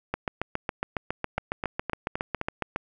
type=two click trains; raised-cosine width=0.5 ms; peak=-12 / -14 dBFS; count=20 / 5; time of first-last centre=0.14-2.761 / 1.38-2.414 s; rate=7.25 / 3.87 Hz; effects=none